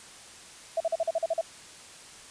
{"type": "tone bursts", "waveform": "sine", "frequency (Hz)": 659.3, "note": "E5", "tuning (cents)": 0, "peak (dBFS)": -23, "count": 9, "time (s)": [0.77, 1.412], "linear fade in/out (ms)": 5, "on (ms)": 34, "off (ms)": 42, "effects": ["white hiss -48 dBFS RMS until 2.3 s", "resampled to 22050 Hz"]}